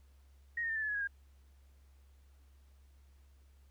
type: tone with pitch steps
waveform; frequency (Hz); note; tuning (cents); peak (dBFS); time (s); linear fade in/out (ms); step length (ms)
sine; 1876 / 1836.3 / 1797.5 / 1759.5 / 1722.3 / 1685.9 / 1650.2 / 1615.3; A#6 / A#6 / A6 / A6 / A6 / G#6 / G#6 / G#6; +11 / -27 / +36 / 0 / -37 / +26 / -12 / -49; -33; 0.57-1.074; 5; 63
effects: added 68 Hz sine -59 dBFS peak until 3.7 s + pink hiss -74 dBFS RMS until 3.7 s